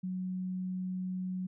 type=tone; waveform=sine; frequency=184.6 Hz; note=F#3; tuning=4 cents flat; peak=-33 dBFS; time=0.03-1.47 s; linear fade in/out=10 ms; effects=none